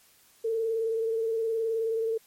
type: tone with vibrato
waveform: sine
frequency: 450 Hz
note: A4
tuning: 39 cents sharp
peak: -25 dBFS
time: 0.44-2.18 s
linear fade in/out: 10 ms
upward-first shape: sine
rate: 19 Hz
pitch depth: 30 cents each way
effects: white hiss -60 dBFS RMS until 2.26 s + MP3 64 kbps